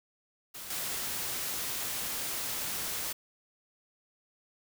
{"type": "noise with level steps", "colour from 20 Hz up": "white", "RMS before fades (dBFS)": [-43, -35], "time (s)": [0.54, 3.13], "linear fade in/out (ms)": 10, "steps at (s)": 0.7, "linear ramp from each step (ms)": 5, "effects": []}